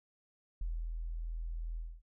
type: tone with ADSR envelope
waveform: sine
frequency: 41.2 Hz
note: E1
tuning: in tune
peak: -33 dBFS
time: 0.61-2.02 s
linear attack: 4 ms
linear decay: 290 ms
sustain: -3 dB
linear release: 250 ms
effects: none